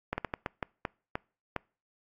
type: slowing click train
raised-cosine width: 0.5 ms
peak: -16 dBFS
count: 9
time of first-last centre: 0.13-1.563 s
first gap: 50 ms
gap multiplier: 1.35
effects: noise-tail reverb RT60 0.4 s tail -26 dB re dry + AAC 48 kbps